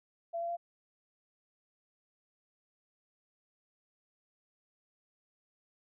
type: tone with pitch steps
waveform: sine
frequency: 676 / 682.3 / 688.6 Hz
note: E5 / F5 / F5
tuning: +43 / -41 / -25 cents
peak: -33 dBFS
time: 0.33-0.57 s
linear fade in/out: 20 ms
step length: 80 ms
effects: none